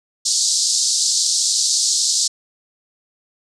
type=band-pass noise; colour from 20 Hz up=pink; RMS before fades=-18 dBFS; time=0.25-2.28 s; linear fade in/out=10 ms; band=4200 to 8400 Hz; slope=48 dB/octave; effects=none